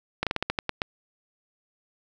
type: slowing click train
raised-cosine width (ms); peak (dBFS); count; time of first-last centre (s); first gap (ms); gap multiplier
0.3; -9; 9; 0.23-0.818; 37; 1.19
effects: none